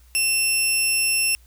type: tone pair together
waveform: sawtooth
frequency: 2700 / 5400 Hz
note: E7 / E8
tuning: +41 / +41 cents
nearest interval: octave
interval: 1200 cents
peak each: -17 dBFS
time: 0.15-1.35 s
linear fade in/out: 0 ms
effects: added 60 Hz sine -49 dBFS peak until 1.46 s + white hiss -59 dBFS RMS until 1.46 s